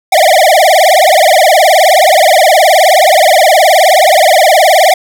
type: tone with vibrato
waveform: square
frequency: 681 Hz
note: F5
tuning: 44 cents flat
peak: -4 dBFS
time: 0.12-4.94 s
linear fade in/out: 5 ms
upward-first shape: triangle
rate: 19 Hz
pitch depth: 280 cents each way
effects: none